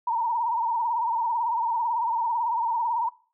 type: tone with vibrato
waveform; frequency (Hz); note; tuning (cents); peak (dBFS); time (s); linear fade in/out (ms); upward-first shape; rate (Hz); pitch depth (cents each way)
sine; 932.3; A#5; 0; -22; 0.07-3.09; 5; triangle; 18; 100
effects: noise-tail reverb RT60 0.4 s tail -20 dB re dry